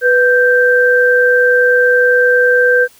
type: tone pair together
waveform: sine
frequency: 493.6 / 1568 Hz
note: B4 / G6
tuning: -1 / 0 cents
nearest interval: octave + minor sixth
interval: 2001 cents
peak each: -10 dBFS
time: 0.01-2.88 s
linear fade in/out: 50 ms
effects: white hiss -46 dBFS RMS until 2.99 s